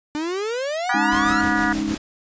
45% pulse exponential sweep, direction up, 293.7 to 1435 Hz, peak -23 dBFS, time 0.15-1.41 s, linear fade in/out 0 ms
harmonic tone, 241.8 Hz, B3, 36 cents flat, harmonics 3 / 4 / 5 / 6 / 7 / 8, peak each -27 / -28 / -28 / -24 / -26 / -28 dBFS, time 0.89-1.73 s, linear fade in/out 5 ms
sine chord, Ab suspended fourth, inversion none, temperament equal with one note detuned, 210.1 / 277.2 / 311.1 Hz, Ab3 / Db4 / Eb4, +20 / 0 / 0 cents, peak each -26 / -27 / -24 dBFS, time 0.94-1.95 s, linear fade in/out 5 ms
pink noise with tremolo, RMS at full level -30 dBFS, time 1.11-1.98 s, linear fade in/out 10 ms, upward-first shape sine, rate 6.4 Hz, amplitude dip 45%
effects resampled to 16000 Hz

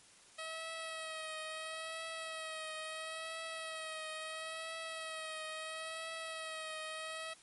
10% pulse tone with vibrato, 639 Hz, D#5, 46 cents sharp, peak -33 dBFS, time 0.38-7.34 s, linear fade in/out 10 ms, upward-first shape triangle, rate 0.74 Hz, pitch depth 34 cents each way, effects white hiss -61 dBFS RMS until 7.42 s + MP3 48 kbps

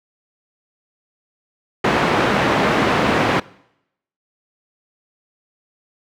pink band-pass noise, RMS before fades -17 dBFS, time 1.84-3.4 s, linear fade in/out 5 ms, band 170 to 2200 Hz, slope 12 dB/octave, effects noise-tail reverb RT60 0.8 s tail -22 dB re dry

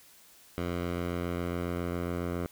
10% pulse tone with low-pass filter sweep, 87.31 Hz, F2, in tune, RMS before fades -33 dBFS, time 0.58-2.46 s, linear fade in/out 0 ms, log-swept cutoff 3400 to 1700 Hz, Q 0.7, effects white hiss -57 dBFS RMS until 2.51 s

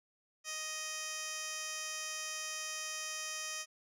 15% pulse tone with band-pass filter, 624 Hz, D#5, 5 cents sharp, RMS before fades -41 dBFS, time 0.44-3.66 s, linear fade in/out 50 ms, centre 5700 Hz, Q 1.3, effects none

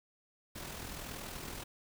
pink noise with amplitude modulation, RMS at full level -42 dBFS, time 0.55-1.64 s, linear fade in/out 10 ms, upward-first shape sine, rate 41 Hz, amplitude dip 45%, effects none

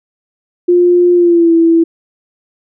sine tone with pitch glide, 353.1 to 331.4 Hz, F4 to E4, +19 to +9 cents, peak -5 dBFS, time 0.68-1.84 s, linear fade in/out 10 ms, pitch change -110 cents, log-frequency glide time 1.14-1.53 s, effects none

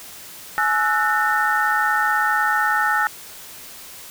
sine tone cluster, 845 / 1317 / 1473 / 1813 Hz, G#5 / E6 / F#6 / A#6, +30 / -2 / -8 / -49 cents, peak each -22 dBFS, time 0.58-3.07 s, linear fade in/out 0 ms, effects white hiss -39 dBFS RMS until 4.1 s

